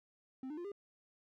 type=tone with pitch steps; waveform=triangle; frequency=261.6 / 302.2 / 349.2 / 403.4 Hz; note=C4 / D4 / F4 / G4; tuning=0 / +50 / 0 / +50 cents; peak=-39 dBFS; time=0.43-0.718 s; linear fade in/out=2 ms; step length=72 ms; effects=none